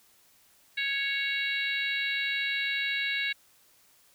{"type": "harmonic tone", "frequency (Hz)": 554, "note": "C#5", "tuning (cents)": -1, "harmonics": [3, 4, 5, 6, 7, 8], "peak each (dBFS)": [-33, -31, -35, -45, -34, -47], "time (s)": [0.77, 3.33], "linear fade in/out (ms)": 10, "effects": ["white hiss -62 dBFS RMS until 4.14 s"]}